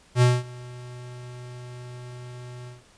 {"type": "tone with ADSR envelope", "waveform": "square", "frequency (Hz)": 123.47, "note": "B2", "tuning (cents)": 0, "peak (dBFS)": -14, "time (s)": [0.15, 2.83], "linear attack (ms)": 69, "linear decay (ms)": 210, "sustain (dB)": -24, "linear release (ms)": 160, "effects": ["pink hiss -56 dBFS RMS until 2.97 s", "resampled to 22050 Hz"]}